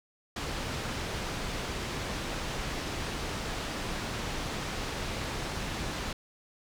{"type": "low-pass noise", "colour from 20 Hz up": "pink", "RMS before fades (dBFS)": -35, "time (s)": [0.36, 6.13], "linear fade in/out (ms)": 5, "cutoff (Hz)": 5900, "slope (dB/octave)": 12, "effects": []}